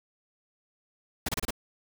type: noise bursts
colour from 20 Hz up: pink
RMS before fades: -30 dBFS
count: 5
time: 1.26-1.507 s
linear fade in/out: 5 ms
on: 27 ms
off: 28 ms
effects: none